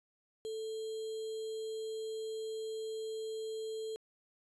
sine tone with sample-and-hold, 440 Hz, A4, in tune, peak -37 dBFS, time 0.45-3.96 s, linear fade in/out 0 ms, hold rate 3675 Hz, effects resampled to 24000 Hz

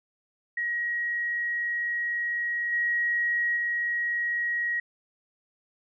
sine tone with level steps, 1898 Hz, A#6, 31 cents sharp, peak -26 / -23 / -25 dBFS, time 0.57-4.8 s, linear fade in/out 5 ms, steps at 2.72 / 3.56 s, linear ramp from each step 10 ms, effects none

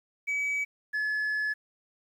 sine tone pair in turn, 2281 / 1712.2 Hz, C#7 / A6, +49 / -48 cents, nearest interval perfect fourth, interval 497 cents, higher first, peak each -24 / -24 dBFS, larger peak neither, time 0.27-0.65 / 0.93-1.54 s, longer second, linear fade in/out 20 ms, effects tanh soft clip ceiling -26 dBFS + 10-bit

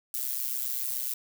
violet noise with amplitude modulation, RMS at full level -28 dBFS, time 0.14-1.14 s, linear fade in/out 2 ms, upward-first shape sine, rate 127 Hz, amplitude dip 90%, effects none

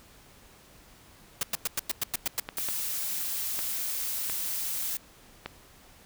white noise bursts, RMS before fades -28 dBFS, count 9, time 1.41-2.399 s, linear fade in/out 2 ms, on 21 ms, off 100 ms
clicks, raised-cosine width 0.3 ms, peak -18 dBFS, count 6, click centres 2.489 / 2.584 / 2.687 / 3.591 / 4.298 / 5.46 s
blue noise, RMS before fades -32 dBFS, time 2.57-4.97 s, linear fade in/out 2 ms
effects pink hiss -55 dBFS RMS until 6.05 s

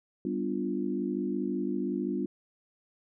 sine chord, G dominant seventh, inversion none, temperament equal with one note detuned, 196 / 248.1 / 293.7 / 349.2 Hz, G3 / B3 / D4 / F4, 0 / +8 / 0 / 0 cents, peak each -34 dBFS, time 0.25-2.26 s, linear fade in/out 2 ms, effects none

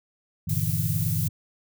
sine chord, E half-diminished seventh, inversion first, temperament equal, 98 / 116.54 / 146.83 / 164.81 Hz, G2 / Bb2 / D3 / E3, 0 / 0 / 0 / 0 cents, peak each -29 dBFS, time 0.47-1.29 s, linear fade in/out 10 ms
violet noise, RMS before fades -32 dBFS, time 0.49-1.28 s, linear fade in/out 5 ms
effects none

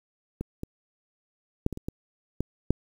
clicks, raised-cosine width 3 ms, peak -18 / -20 / -10 / -20 / -24 / -18 / -14 / -8 dBFS, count 8, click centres 0.41 / 0.634 / 1.664 / 1.727 / 1.774 / 1.885 / 2.406 / 2.706 s, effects 8-bit

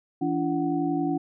sine tone cluster, 164.8 / 288.1 / 339 / 743 Hz, E3 / D4 / E4 / F#5, 0 / -33 / +49 / +7 cents, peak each -33 / -25 / -29 / -32 dBFS, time 0.21-1.18 s, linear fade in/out 10 ms, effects none

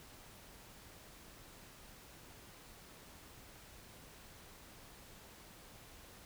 silence, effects pink hiss -57 dBFS RMS until 6.25 s

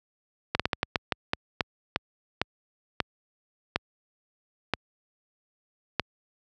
slowing click train, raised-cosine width 0.3 ms, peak -7 dBFS, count 15, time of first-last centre 0.55-5.997 s, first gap 46 ms, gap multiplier 1.29, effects high-pass 60 Hz 12 dB/octave

